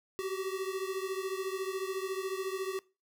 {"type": "beating tone pair", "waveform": "square", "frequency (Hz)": [377, 391], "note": ["F#4", "G4"], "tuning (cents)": [32, -4], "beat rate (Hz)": 14, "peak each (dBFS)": [-36, -39], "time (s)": [0.19, 2.79], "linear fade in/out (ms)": 0, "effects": ["noise-tail reverb RT60 0.3 s tail -21 dB re dry"]}